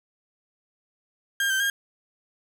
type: tone with pitch steps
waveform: 35% pulse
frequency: 1607 / 1555 / 1618 Hz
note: G6 / G6 / G#6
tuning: +43 / -14 / -46 cents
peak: -20 dBFS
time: 1.4-1.7 s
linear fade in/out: 2 ms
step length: 100 ms
effects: none